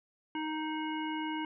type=harmonic tone with a mistuned harmonic; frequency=311.1 Hz; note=D#4; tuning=in tune; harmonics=1 / 3 / 5 / 7 / 9; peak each=-35 / -38 / -45 / -45 / -45 dBFS; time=0.35-1.45 s; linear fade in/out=2 ms; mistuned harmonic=9; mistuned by=+55 cents; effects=none

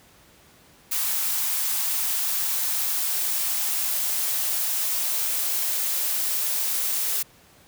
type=noise with high-pass filter sweep; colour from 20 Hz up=blue; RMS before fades=-25 dBFS; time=0.91-7.23 s; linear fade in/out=10 ms; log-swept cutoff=880 to 440 Hz; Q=1.7; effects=pink hiss -54 dBFS RMS until 7.67 s + high-pass 60 Hz 12 dB/octave

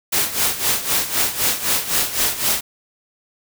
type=noise with tremolo; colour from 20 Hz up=white; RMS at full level=-17 dBFS; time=0.12-2.61 s; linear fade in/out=10 ms; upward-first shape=sine; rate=3.9 Hz; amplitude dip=75%; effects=none

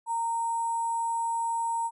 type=tone with sample-and-hold; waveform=sine; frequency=922 Hz; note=A#5; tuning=19 cents flat; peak=-26 dBFS; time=0.06-1.91 s; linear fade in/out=50 ms; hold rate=8820 Hz; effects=resampled to 24000 Hz

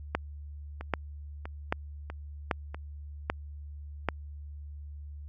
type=two click trains; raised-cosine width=0.5 ms; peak=-24 / -11 dBFS; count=4 / 6; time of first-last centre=0.81-2.745 / 0.15-4.087 s; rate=1.55 / 1.27 Hz; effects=added 73 Hz sine -40 dBFS peak until 5.28 s

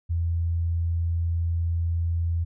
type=tone; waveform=sine; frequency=84.2 Hz; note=E2; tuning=37 cents sharp; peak=-22 dBFS; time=0.09-2.45 s; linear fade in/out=20 ms; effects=none

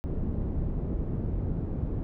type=low-pass noise; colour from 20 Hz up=pink; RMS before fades=-30 dBFS; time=0.04-2.03 s; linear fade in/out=0 ms; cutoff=280 Hz; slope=12 dB/octave; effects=none

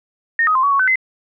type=tone with pitch steps; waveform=sine; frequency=1841 / 1257 / 1045 / 1127 / 1110 / 1520 / 2052 Hz; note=A#6 / D#6 / C6 / C#6 / C#6 / F#6 / C7; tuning=-22 / +17 / -2 / +28 / +2 / +46 / -34 cents; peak=-12 dBFS; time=0.39-0.957 s; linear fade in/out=2 ms; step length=81 ms; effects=none

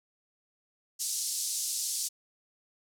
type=band-pass noise; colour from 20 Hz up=pink; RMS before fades=-33 dBFS; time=0.99-2.09 s; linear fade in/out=20 ms; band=5100 to 11000 Hz; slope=24 dB/octave; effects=none

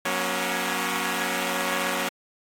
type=chord; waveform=5% pulse; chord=F# major; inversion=none; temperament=equal with one note detuned; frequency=185 / 238.7 / 277.2 Hz; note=F#3 / A#3 / C#4; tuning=0 / +41 / 0 cents; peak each=-18 dBFS; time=0.05-2.09 s; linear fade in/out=5 ms; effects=AAC 64 kbps

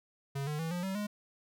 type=tone with pitch steps; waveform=square; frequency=138.59 / 150.26 / 162.92 / 176.64 / 191.52 / 207.7 Hz; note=C#3 / D3 / E3 / F3 / G3 / G#3; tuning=0 / +40 / -20 / +20 / -40 / 0 cents; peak=-34 dBFS; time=0.35-1.07 s; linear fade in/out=10 ms; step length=120 ms; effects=none

